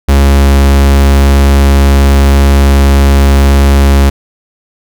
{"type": "tone", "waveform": "45% pulse", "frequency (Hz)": 69.3, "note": "C#2", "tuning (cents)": 0, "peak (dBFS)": -3, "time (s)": [0.08, 4.1], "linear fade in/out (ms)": 10, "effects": []}